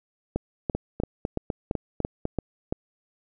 two click trains, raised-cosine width 2 ms, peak -13 / -12 dBFS, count 7 / 8, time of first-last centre 0.75-2.254 / 0.36-2.725 s, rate 3.99 / 2.96 Hz, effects none

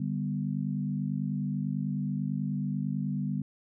sine chord, G major, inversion second, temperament equal, 146.83 / 196 / 246.9 Hz, D3 / G3 / B3, 0 / 0 / 0 cents, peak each -32 / -32 / -35 dBFS, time 0-3.42 s, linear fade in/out 5 ms, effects none

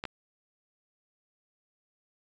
clicks, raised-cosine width 0.3 ms, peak -19 dBFS, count 2, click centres 0.039 / 0.053 s, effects resampled to 16000 Hz

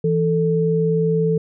sine tone pair together, 164.67 / 441.4 Hz, E3 / A4, -2 / +5 cents, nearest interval octave + perfect fourth, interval 1707 cents, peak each -18 dBFS, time 0.04-1.38 s, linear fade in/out 5 ms, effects none

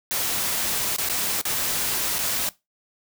white noise with dropouts, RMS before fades -25 dBFS, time 0.11-2.49 s, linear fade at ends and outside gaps 0 ms, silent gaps 0.963-0.984 / 1.088-1.097 / 1.413-1.453 / 2.184-2.189 s, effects noise-tail reverb RT60 0.2 s tail -19 dB re dry

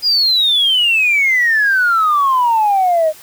sine exponential sweep, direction down, 4978 to 610 Hz, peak -9 dBFS, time 0.02-3.13 s, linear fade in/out 50 ms, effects tanh soft clip ceiling -6 dBFS + white hiss -40 dBFS RMS until 3.22 s

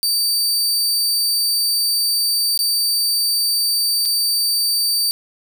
sawtooth tone with dropouts, 4625 Hz, D8, 27 cents flat, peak -13 dBFS, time 0.03-5.11 s, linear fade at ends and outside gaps 0 ms, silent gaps 2.576-2.591 / 4.053-4.057 s, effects none

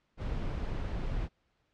brown noise, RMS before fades -34 dBFS, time 0.17-1.29 s, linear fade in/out 50 ms, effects pink hiss -75 dBFS RMS until 1.73 s + low-pass 4000 Hz 12 dB/octave

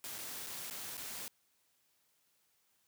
white noise with dropouts, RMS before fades -44 dBFS, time 0.04-1.28 s, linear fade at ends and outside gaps 0 ms, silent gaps 0.183-0.187 / 0.465-0.469 / 0.7-0.709 / 0.97-0.977 s, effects white hiss -75 dBFS RMS until 2.87 s + high-pass 60 Hz 12 dB/octave

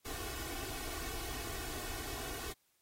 pink noise with comb filter, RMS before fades -42 dBFS, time 0.05-2.53 s, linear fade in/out 10 ms, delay 2.7 ms, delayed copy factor +0.95, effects white hiss -75 dBFS RMS until 2.81 s + AAC 48 kbps

